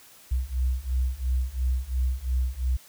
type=beating tone pair; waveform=sine; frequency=62 / 64.9 Hz; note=B1 / C2; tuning=+7 / -13 cents; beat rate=2.9 Hz; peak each=-27 / -26 dBFS; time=0.31-2.77 s; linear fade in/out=10 ms; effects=white hiss -52 dBFS RMS until 2.88 s